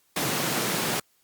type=high-pass noise; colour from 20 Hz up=pink; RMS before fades=-27 dBFS; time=0.16-1 s; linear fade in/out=5 ms; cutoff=130 Hz; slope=48 dB/octave; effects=white hiss -66 dBFS RMS until 1.23 s + Opus 48 kbps